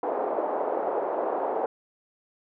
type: band-pass noise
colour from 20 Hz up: white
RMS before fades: -28 dBFS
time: 0.03-1.66 s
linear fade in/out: 2 ms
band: 370 to 790 Hz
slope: 24 dB/octave
effects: none